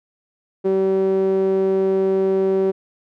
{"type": "tone with band-pass filter", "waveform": "sawtooth", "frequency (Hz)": 191.6, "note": "G3", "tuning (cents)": -39, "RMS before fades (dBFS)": -18, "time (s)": [0.64, 2.72], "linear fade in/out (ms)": 20, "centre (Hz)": 400, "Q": 3.8, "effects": []}